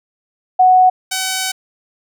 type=tone pair in turn; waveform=sine / 5% pulse; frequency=740 / 756.4 Hz; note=F#5 / F#5; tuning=0 / +38 cents; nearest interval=unison; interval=38 cents; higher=second; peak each=-6 dBFS; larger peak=neither; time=0.59-0.9 / 1.11-1.52 s; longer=second; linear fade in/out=10 ms; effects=none